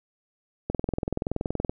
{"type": "click train", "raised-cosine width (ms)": 2, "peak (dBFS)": -13, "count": 22, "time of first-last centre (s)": [0.7, 1.695], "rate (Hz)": 21.1, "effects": []}